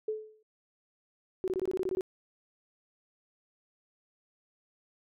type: tone with exponential decay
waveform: sine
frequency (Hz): 432.5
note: A4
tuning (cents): -30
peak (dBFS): -27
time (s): 0.08-0.43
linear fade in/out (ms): 5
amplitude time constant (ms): 74
type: tone bursts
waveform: sine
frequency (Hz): 373.3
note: F#4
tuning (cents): +15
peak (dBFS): -28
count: 10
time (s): 1.44-2.009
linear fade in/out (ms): 0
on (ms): 38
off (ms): 21
effects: none